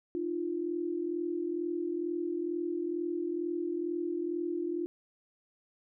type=tone pair together; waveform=sine; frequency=304.8 / 347 Hz; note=D#4 / F4; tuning=-36 / -11 cents; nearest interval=major second; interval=225 cents; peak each=-36 / -32 dBFS; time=0.15-4.86 s; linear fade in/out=0 ms; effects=none